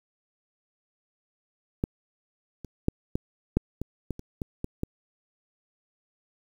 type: clicks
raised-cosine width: 3 ms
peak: -12 / -26 / -9 / -13 / -8 / -18 / -17 / -26 / -18 / -17 / -15 dBFS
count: 11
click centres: 1.839 / 2.647 / 2.884 / 3.155 / 3.57 / 3.816 / 4.107 / 4.194 / 4.418 / 4.644 / 4.834 s
effects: 8-bit